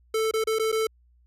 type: tone with dropouts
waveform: square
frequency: 441.1 Hz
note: A4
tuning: 4 cents sharp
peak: -23 dBFS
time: 0.14-0.87 s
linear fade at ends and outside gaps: 5 ms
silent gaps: 0.312-0.337 / 0.44-0.471 / 0.587-0.595 / 0.718-0.725 s
effects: added 60 Hz sine -57 dBFS peak until 1.26 s + resampled to 32000 Hz